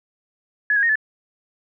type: tone with pitch steps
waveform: sine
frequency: 1698 / 1637 / 1854 / 1736 Hz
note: G#6 / G#6 / A#6 / A6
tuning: +38 / -25 / -10 / -24 cents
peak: -15 dBFS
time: 0.7-0.956 s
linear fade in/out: 2 ms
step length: 64 ms
effects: none